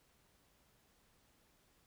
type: silence
effects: pink hiss -72 dBFS RMS until 1.86 s